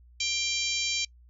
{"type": "harmonic tone with a mistuned harmonic", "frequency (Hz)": 790, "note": "G5", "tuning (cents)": 13, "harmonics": [3, 4, 5, 6, 7, 8, 9], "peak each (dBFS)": [-32, -33, -34, -35, -35, -36, -37], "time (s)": [0.2, 1.05], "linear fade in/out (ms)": 5, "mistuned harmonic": 6, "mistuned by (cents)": -33, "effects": ["noise-tail reverb RT60 0.1 s tail -26 dB re dry", "added 60 Hz sine -52 dBFS peak until 1.29 s"]}